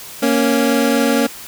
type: tone pair together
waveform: 25% pulse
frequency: 233.1 / 277.2 Hz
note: A#3 / C#4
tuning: 0 / 0 cents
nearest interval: minor third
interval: 300 cents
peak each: -12 dBFS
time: 0.22-1.27 s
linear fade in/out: 10 ms
effects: white hiss -34 dBFS RMS until 1.47 s